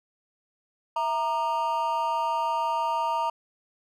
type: tone with amplitude modulation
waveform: triangle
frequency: 932.3 Hz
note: A#5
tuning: in tune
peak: -18 dBFS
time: 0.96-3.3 s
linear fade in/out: 5 ms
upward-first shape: sine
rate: 274 Hz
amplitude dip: 90%
effects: none